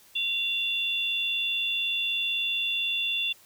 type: tone pair together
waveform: sine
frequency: 2759 / 3478 Hz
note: F7 / A7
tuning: -22 / -21 cents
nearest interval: major third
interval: 401 cents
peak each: -28 dBFS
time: 0.15-3.33 s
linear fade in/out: 10 ms
effects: white hiss -56 dBFS RMS until 3.45 s